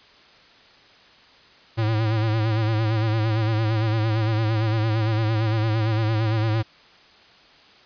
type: tone with vibrato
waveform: square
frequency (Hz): 110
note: A2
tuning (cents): 0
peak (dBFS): -20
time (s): 1.77-6.63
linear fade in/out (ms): 20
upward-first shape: sine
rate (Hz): 8.8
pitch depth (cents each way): 62
effects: white hiss -51 dBFS RMS until 7.85 s + resampled to 11025 Hz